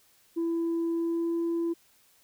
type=tone with pitch glide; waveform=sine; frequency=333.8 to 336.3 Hz; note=E4 to E4; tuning=+22 to +35 cents; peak=-24 dBFS; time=0.36-1.74 s; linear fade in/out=20 ms; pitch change=+13 cents; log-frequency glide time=0.91-1.37 s; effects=tanh soft clip ceiling -24 dBFS + white hiss -63 dBFS RMS until 2.23 s